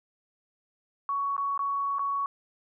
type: tone with dropouts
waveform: sine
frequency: 1118 Hz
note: C#6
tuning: 14 cents sharp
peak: -26 dBFS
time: 1.09-2.26 s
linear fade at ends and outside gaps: 1 ms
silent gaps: 1.366-1.379 / 1.577-1.592 / 1.985-1.993 s
effects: none